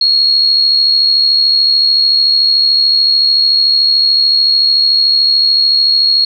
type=tone with amplitude modulation; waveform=sine; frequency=4302 Hz; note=C8; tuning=47 cents sharp; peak=-5 dBFS; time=0.01-6.25 s; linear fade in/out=5 ms; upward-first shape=sine; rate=73.6 Hz; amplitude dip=45%; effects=none